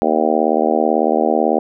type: harmonic tone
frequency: 78.1 Hz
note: D#2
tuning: 7 cents sharp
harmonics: 3 / 4 / 5 / 6 / 7 / 8 / 9 / 10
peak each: -21 / -21 / -21 / -21 / -21 / -21 / -21 / -21 dBFS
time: 0.02-1.59 s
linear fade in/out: 0 ms
effects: none